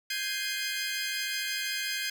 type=chord; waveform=20% pulse; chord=Ab major seventh; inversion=third; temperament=equal; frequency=1568 / 1661.2 / 2093 / 2489 Hz; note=G6 / Ab6 / C7 / Eb7; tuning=0 / 0 / 0 / 0 cents; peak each=-31 / -32 / -31 / -32 dBFS; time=0.1-2.1 s; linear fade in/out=5 ms; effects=none